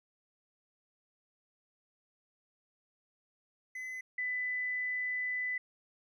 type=tone pair in turn; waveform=triangle / sine; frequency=2024 / 1998.4 Hz; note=B6 / B6; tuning=+42 / +20 cents; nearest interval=unison; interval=22 cents; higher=first; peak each=-37 / -32 dBFS; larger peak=second; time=3.75-4.01 / 4.18-5.58 s; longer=second; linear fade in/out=5 ms; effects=none